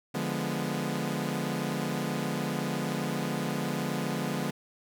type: chord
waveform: sawtooth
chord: D diminished seventh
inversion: none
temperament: equal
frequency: 146.83 / 174.61 / 207.7 / 246.9 Hz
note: D3 / F3 / Ab3 / Cb4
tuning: 0 / 0 / 0 / 0 cents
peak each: -31 dBFS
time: 0.14-4.51 s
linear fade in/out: 10 ms
effects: none